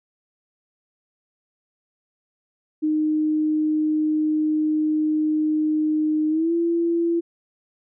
sine tone with pitch glide, 308 to 337.8 Hz, D#4 to E4, -17 to +42 cents, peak -18 dBFS, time 2.82-7.21 s, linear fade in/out 20 ms, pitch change +159 cents, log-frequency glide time 6.29-6.53 s, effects none

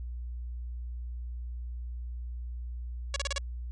5% pulse tone bursts, 561 Hz, C#5, 21 cents sharp, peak -18 dBFS, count 5, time 3.14-3.382 s, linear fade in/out 2 ms, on 22 ms, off 33 ms, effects added 60 Hz sine -35 dBFS peak until 3.71 s + resampled to 24000 Hz

